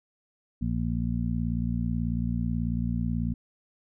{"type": "harmonic tone", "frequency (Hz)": 58.27, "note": "A#1", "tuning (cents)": 0, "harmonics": [1, 2, 3, 4], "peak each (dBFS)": [-31, -31, -31, -31], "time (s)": [0.61, 3.34], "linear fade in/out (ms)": 10, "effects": []}